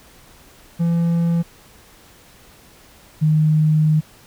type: tone pair in turn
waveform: triangle / sine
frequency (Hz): 169 / 154.61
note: E3 / D#3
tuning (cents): +43 / -11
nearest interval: major second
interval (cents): 154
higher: first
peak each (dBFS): -13 / -12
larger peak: second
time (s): 0.79-1.43 / 3.21-4.01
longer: second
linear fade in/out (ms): 20
effects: pink hiss -48 dBFS RMS until 4.26 s